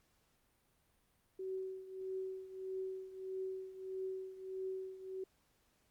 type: tone with tremolo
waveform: sine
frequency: 378.4 Hz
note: F#4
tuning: 39 cents sharp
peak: -37 dBFS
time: 1.39-5.24 s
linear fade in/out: 5 ms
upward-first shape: triangle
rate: 1.6 Hz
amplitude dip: 80%
effects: pink hiss -75 dBFS RMS until 5.9 s + Opus 48 kbps